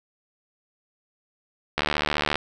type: click train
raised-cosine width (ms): 0.3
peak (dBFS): -6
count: 44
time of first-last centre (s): 1.78-2.356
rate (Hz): 74.6
effects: none